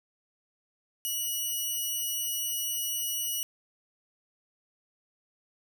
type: tone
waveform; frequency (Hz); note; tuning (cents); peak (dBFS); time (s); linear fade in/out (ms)
5% pulse; 2924; F#7; -21; -21; 1.05-3.43; 0
effects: none